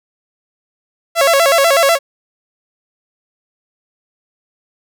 sawtooth tone with vibrato, 609 Hz, D#5, 37 cents flat, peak -5 dBFS, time 1.15-1.99 s, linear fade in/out 50 ms, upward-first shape square, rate 8.1 Hz, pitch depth 170 cents each way, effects none

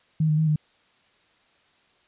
sine tone with pitch steps, 157 / 153 / 157.9 / 152.5 Hz, D#3 / D#3 / D#3 / D#3, +16 / -29 / +26 / -34 cents, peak -18 dBFS, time 0.2-0.56 s, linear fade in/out 5 ms, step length 90 ms, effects white hiss -62 dBFS RMS until 2.07 s + resampled to 8000 Hz

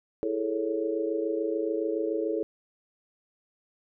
sine chord, A major seventh, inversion second, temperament equal with one note detuned, 329.6 / 415.3 / 442.3 / 554.4 Hz, E4 / G#4 / A4 / C#5, 0 / 0 / +9 / 0 cents, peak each -31 / -33 / -30 / -34 dBFS, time 0.23-2.43 s, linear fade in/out 0 ms, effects none

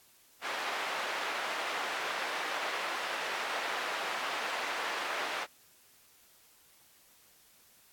white band-pass noise, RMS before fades -36 dBFS, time 0.41-5.47 s, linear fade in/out 50 ms, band 570 to 2000 Hz, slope 12 dB/octave, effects white hiss -62 dBFS RMS until 7.92 s + AAC 64 kbps

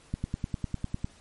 click train, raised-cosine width 5 ms, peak -17 dBFS, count 10, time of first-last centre 0.14-1.045 s, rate 9.95 Hz, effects pink hiss -57 dBFS RMS until 1.2 s + MP3 48 kbps

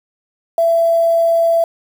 sine tone with quantisation, 668 Hz, E5, 23 cents sharp, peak -10 dBFS, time 0.58-1.64 s, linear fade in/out 2 ms, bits 6, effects none

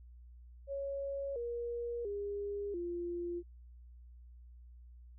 sine tone with pitch steps, 554.4 / 474.3 / 405.8 / 347.2 Hz, C#5 / A#4 / G#4 / F4, 0 / +30 / -40 / -10 cents, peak -36 dBFS, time 0.67-3.43 s, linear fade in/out 50 ms, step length 690 ms, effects added 60 Hz sine -52 dBFS peak until 5.18 s

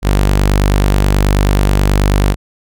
sawtooth tone, 49.31 Hz, G1, 11 cents sharp, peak -5 dBFS, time 0.02-2.36 s, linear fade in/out 50 ms, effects none

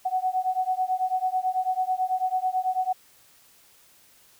sine beating tone pair, 740 / 749.1 Hz, F#5 / F#5, 0 / +21 cents, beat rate 9.1 Hz, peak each -26 dBFS, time 0.05-2.93 s, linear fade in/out 10 ms, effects white hiss -57 dBFS RMS until 4.39 s

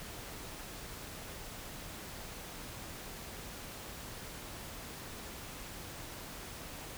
silence, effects pink hiss -46 dBFS RMS until 6.97 s

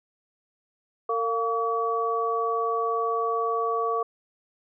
sine tone cluster, 455.9 / 698 / 1138 Hz, A#4 / F5 / C#6, -39 / -1 / +45 cents, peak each -27 / -31 / -26 dBFS, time 1.09-4.03 s, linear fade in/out 5 ms, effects none

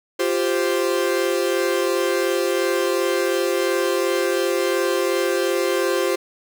45% pulse chord, F suspended second, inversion none, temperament equal, 349.2 / 392 / 523.3 Hz, F4 / G4 / C5, 0 / 0 / 0 cents, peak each -23 dBFS, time 0.19-6.16 s, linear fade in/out 10 ms, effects none

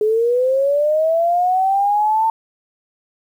sine linear sweep, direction up, 420 to 902 Hz, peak -13 dBFS, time 0.01-2.3 s, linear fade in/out 2 ms, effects 8-bit

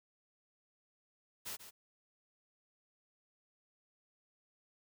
white noise with echo, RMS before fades -43 dBFS, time 1.45-1.57 s, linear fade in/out 20 ms, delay 140 ms, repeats 1, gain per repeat -10 dB, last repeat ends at 1.71 s, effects none

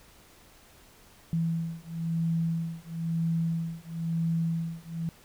sine beating tone pair, 164.81 / 165.81 Hz, E3 / E3, 0 / +10 cents, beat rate 1 Hz, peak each -30 dBFS, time 1.33-5.09 s, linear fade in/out 0 ms, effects pink hiss -56 dBFS RMS until 5.24 s

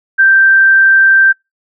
sine tone, 1568 Hz, G6, in tune, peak -4 dBFS, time 0.18-1.33 s, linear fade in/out 20 ms, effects noise-tail reverb RT60 0.2 s tail -26 dB re dry

